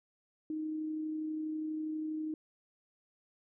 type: tone with amplitude modulation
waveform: sine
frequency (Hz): 311.1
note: D#4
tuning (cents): 0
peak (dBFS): -33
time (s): 0.5-2.34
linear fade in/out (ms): 2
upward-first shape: sine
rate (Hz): 32.3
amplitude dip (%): 25
effects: none